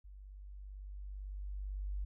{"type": "tone with level ramp", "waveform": "sine", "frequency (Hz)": 48.96, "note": "G1", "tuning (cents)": -1, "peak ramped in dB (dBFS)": [-50, -35], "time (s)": [0.04, 2.05], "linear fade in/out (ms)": 10, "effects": []}